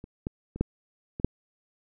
clicks, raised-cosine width 3 ms, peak -28 / -17 / -25 / -10 / -22 / -6 dBFS, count 6, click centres 0.041 / 0.269 / 0.56 / 0.61 / 1.199 / 1.246 s, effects none

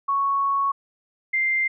sine tone pair in turn, 1108.7 / 2093 Hz, C#6 / C7, 0 / 0 cents, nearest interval major seventh, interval 1100 cents, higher second, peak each -19 dBFS, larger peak neither, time 0.08-0.72 / 1.33-1.68 s, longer first, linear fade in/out 10 ms, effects none

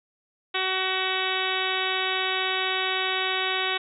harmonic tone, 376.3 Hz, F#4, 29 cents sharp, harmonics 1 / 2 / 3 / 4 / 5 / 6 / 7 / 8 / 9 / 10, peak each -33 / -33 / -33 / -33 / -33 / -33 / -33 / -33 / -33 / -33 dBFS, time 0.54-3.78 s, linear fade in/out 10 ms, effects none

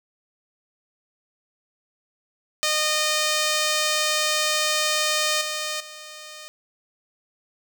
5% pulse tone with level steps, 613 Hz, D#5, 26 cents flat, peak -9 / -15 / -27 dBFS, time 2.63-6.48 s, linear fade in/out 0 ms, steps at 5.41 / 5.8 s, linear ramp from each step 5 ms, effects none

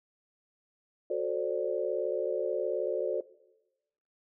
sine chord, D dominant seventh, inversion first, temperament just, 367.1 / 440.5 / 528.6 / 587.3 Hz, F#4 / A4 / C5 / D5, -14 / +2 / +18 / 0 cents, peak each -34 dBFS, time 1.1-3.21 s, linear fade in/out 5 ms, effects noise-tail reverb RT60 1.0 s tail -19 dB re dry

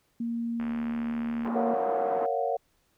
sine tone, 233.1 Hz, A#3, in tune, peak -28 dBFS, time 0.2-1.74 s, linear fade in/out 5 ms
click train, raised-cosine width 0.5 ms, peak -26 dBFS, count 66, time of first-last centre 0.6-1.475 s, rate 74.3 Hz
white band-pass noise, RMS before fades -36 dBFS, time 1.45-2.26 s, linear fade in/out 0 ms, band 220 to 1100 Hz, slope 24 dB/octave
sine chord, Gb major seventh, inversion first, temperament just, 462.5 / 555 / 693.7 / 740 Hz, Bb4 / Db5 / F5 / Gb5, -14 / +2 / -12 / 0 cents, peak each -31 dBFS, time 1.55-2.57 s, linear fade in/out 10 ms
effects pink hiss -70 dBFS RMS until 2.97 s

